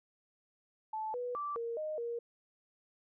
sine tone with pitch steps, 871 / 490.8 / 1167 / 465.3 / 617 / 470.4 Hz, A5 / B4 / D6 / A#4 / D#5 / A#4, -18 / -11 / -11 / -3 / -15 / +16 cents, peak -35 dBFS, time 0.93-2.19 s, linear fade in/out 5 ms, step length 210 ms, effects none

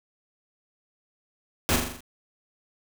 pink noise with echo, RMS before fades -23 dBFS, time 1.69-1.76 s, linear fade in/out 0 ms, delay 41 ms, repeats 6, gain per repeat -4 dB, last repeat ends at 2.006 s, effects none

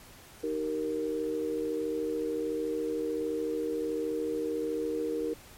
sine chord, Eb major, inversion none, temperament equal with one note detuned, 311.1 / 384.8 / 466.2 Hz, Eb4 / G4 / Bb4, 0 / -32 / 0 cents, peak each -34 / -37 / -31 dBFS, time 0.43-5.34 s, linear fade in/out 10 ms, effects pink hiss -52 dBFS RMS until 5.57 s + MP3 64 kbps

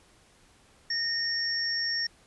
sine tone pair together, 1841 / 5485 Hz, A#6 / F8, -22 / -32 cents, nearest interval octave + perfect fifth, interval 1890 cents, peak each -32 / -28 dBFS, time 0.9-2.07 s, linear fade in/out 5 ms, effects pink hiss -60 dBFS RMS until 2.26 s + resampled to 24000 Hz

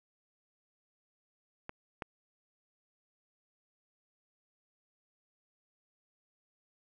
clicks, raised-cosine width 0.5 ms, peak -25 / -22 dBFS, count 2, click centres 1.694 / 2.022 s, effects none

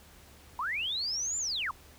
sine linear two-way sweep, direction up then down, 919 to 7270 to 953 Hz, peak -30 dBFS, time 0.59-1.71 s, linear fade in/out 2 ms, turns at 1.38 s, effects added 73 Hz sine -58 dBFS peak until 1.98 s + pink hiss -56 dBFS RMS until 1.98 s

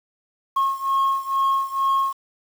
sine beating tone pair, 1084 / 1086.2 Hz, C#6 / C#6, -39 / -36 cents, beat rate 2.2 Hz, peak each -19 / -21 dBFS, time 0.56-2.13 s, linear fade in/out 10 ms, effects tanh soft clip ceiling -15 dBFS + 7-bit

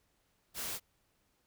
white noise, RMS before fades -39 dBFS, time 0.54-0.8 s, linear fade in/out 50 ms, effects pink hiss -75 dBFS RMS until 1.46 s

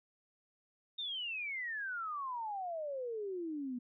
sine exponential sweep, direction down, 3712 to 238.8 Hz, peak -37 dBFS, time 0.98-3.79 s, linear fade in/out 10 ms, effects none

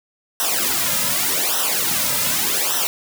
white noise with flanger, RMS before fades -20 dBFS, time 0.4-2.87 s, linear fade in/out 0 ms, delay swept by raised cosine 0.43 to 2.73 ms, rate 0.85 Hz, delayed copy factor -0.85, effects none

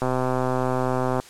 click train, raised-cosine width 1 ms, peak -10 dBFS, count 152, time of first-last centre 0.02-1.2 s, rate 128 Hz, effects white hiss -46 dBFS RMS until 1.29 s + low-pass 9000 Hz 12 dB/octave

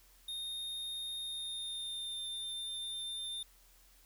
square tone with pitch glide, 3688 to 3598 Hz, A#7 to A7, -19 to +38 cents, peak -39 dBFS, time 0.28-3.43 s, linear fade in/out 5 ms, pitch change -43 cents, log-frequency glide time 1.21-2.24 s, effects added 42 Hz sine -64 dBFS peak until 4.05 s + white hiss -65 dBFS RMS until 4.05 s

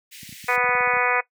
pink high-pass noise, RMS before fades -42 dBFS, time 0.11-0.57 s, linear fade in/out 20 ms, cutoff 1900 Hz, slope 48 dB/octave
clicks, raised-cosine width 5 ms, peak -27 dBFS, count 12, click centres 0.231 / 0.292 / 0.326 / 0.442 / 0.578 / 0.642 / 0.691 / 0.751 / 0.807 / 0.874 / 0.937 / 0.968 s
harmonic tone, 246.9 Hz, B3, in tune, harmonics 2 / 3 / 4 / 5 / 6 / 7 / 8 / 9 / 10, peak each -27 / -27 / -27 / -27 / -27 / -27 / -27 / -27 / -27 dBFS, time 0.48-1.21 s, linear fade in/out 10 ms
effects noise-tail reverb RT60 0.1 s tail -18 dB re dry + high-pass 150 Hz 12 dB/octave

